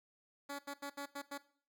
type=tone bursts at uneven times; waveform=10% pulse; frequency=282.9 Hz; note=C#4; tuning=35 cents sharp; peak=-33 dBFS; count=6; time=0.49-0.59 / 0.67-0.74 / 0.82-0.9 / 0.97-1.06 / 1.15-1.22 / 1.31-1.38 s; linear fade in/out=10 ms; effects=noise-tail reverb RT60 0.5 s tail -18 dB re dry